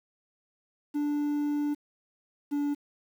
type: tone pair in turn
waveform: triangle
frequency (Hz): 293.1 / 288.9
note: D4 / D4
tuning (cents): -3 / -28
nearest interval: unison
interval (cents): 25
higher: first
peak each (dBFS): -24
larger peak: neither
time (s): 0.94-1.75 / 2.51-2.75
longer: first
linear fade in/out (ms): 20
effects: 9-bit